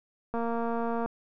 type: click train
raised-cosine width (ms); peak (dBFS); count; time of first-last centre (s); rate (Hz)
1; -19; 168; 0.34-1.06; 232
effects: none